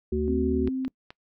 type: harmonic tone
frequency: 74.7 Hz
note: D2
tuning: 30 cents sharp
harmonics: 1 / 3 / 5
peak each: -29 / -29 / -26 dBFS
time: 0.12-0.69 s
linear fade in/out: 5 ms
type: tone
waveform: sine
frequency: 261.6 Hz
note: C4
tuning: in tune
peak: -26 dBFS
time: 0.28-0.88 s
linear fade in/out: 0 ms
type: clicks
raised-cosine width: 0.3 ms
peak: -25 dBFS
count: 3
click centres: 0.675 / 0.849 / 1.105 s
effects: noise-tail reverb RT60 0.1 s tail -24 dB re dry